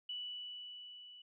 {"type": "tone with level ramp", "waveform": "sine", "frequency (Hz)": 2960, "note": "F#7", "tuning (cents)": 0, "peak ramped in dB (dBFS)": [-39, -53], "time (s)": [0.09, 1.22], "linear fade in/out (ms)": 5, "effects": []}